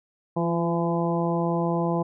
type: harmonic tone with a mistuned harmonic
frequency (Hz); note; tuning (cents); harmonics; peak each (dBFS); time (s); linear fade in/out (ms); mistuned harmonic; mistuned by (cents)
169; E3; +43; 1 / 2 / 3 / 4 / 5 / 6; -25 / -28 / -30 / -31 / -32 / -33; 0.36-2.03; 10; 2; +23
effects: none